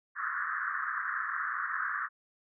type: band-pass noise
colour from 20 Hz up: white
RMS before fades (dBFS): -34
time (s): 0.15-2.09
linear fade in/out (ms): 50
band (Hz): 1100 to 1800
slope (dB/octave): 96
effects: none